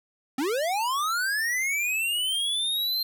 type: linear sweep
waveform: square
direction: up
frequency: 246.9 to 4183 Hz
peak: -25 dBFS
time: 0.38-3.03 s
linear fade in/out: 5 ms
effects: none